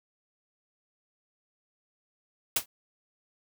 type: noise with exponential decay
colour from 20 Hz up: white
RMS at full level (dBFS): -20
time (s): 2.56-2.66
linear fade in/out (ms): 5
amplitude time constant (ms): 20
effects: none